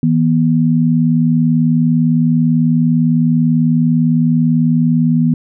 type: tone pair together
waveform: sine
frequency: 160.5 / 240.5 Hz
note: E3 / B3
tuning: -46 / -46 cents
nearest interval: perfect fifth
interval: 700 cents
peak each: -12 dBFS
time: 0.03-5.34 s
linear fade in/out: 2 ms
effects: none